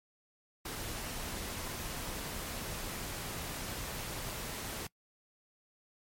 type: noise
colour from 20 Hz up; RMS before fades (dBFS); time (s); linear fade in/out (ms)
pink; -40; 0.65-4.87; 5
effects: noise-tail reverb RT60 0.1 s tail -24 dB re dry + MP3 64 kbps